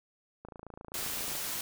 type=click train; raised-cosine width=1 ms; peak=-31 dBFS; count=26; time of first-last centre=0.45-1.353 s; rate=27.7 Hz
type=noise; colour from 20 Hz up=white; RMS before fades=-36 dBFS; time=0.94-1.61 s; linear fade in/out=2 ms
effects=none